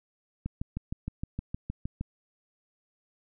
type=click train; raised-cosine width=5 ms; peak=-20 dBFS; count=11; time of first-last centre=0.46-2.01 s; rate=6.45 Hz; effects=none